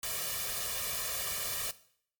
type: noise with comb filter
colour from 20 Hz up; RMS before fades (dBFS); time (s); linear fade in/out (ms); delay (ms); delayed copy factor
white; -35; 0.03-1.71; 2; 1.7; +1
effects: noise-tail reverb RT60 0.6 s tail -17 dB re dry + MP3 96 kbps